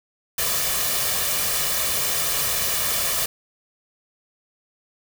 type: noise with comb filter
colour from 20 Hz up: white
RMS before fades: -23 dBFS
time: 0.38-3.26 s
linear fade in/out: 5 ms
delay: 1.7 ms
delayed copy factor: +0.55
effects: none